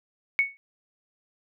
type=tone with exponential decay; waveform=sine; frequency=2218 Hz; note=C#7; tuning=in tune; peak=-15 dBFS; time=0.39-0.57 s; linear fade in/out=0 ms; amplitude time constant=37 ms; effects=none